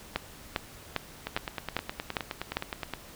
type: two click trains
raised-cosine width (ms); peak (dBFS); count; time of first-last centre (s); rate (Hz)
0.3; -16 / -11; 17 / 7; 1.27-2.937 / 0.16-2.57; 9.6 / 2.49
effects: pink hiss -49 dBFS RMS until 3.15 s